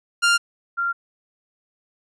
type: tone pair in turn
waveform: sawtooth / sine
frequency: 1396.9 / 1386.4 Hz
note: F6 / F6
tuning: 0 / -13 cents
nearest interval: unison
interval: 13 cents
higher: first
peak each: -11 / -20 dBFS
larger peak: first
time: 0.22-0.38 / 0.77-0.93 s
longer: neither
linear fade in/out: 20 ms
effects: resampled to 22050 Hz

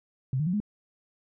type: tone with pitch steps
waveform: sine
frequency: 130.81 / 152.89 / 178.69 / 208.9 Hz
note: C3 / D#3 / F3 / G#3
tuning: 0 / -30 / +40 / +10 cents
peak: -24 dBFS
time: 0.33-0.602 s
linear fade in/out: 2 ms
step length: 68 ms
effects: none

